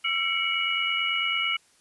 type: tone cluster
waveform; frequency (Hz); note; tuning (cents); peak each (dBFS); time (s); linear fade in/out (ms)
sine; 1341 / 2199 / 2288 / 2918; E6 / C#7 / D7 / F#7; +29 / -14 / -46 / -25; -32 / -29 / -30 / -27; 0.04-1.57; 10
effects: white hiss -61 dBFS RMS until 1.8 s + resampled to 24000 Hz